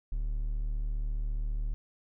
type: tone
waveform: triangle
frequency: 37.37 Hz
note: D1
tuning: 31 cents sharp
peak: -27 dBFS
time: 0.12-1.74 s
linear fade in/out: 0 ms
effects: none